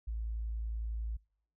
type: tone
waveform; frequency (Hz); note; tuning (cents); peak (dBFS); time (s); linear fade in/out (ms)
sine; 55.5; A1; +16; -34; 0.07-1.17; 10
effects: noise-tail reverb RT60 0.6 s tail -26 dB re dry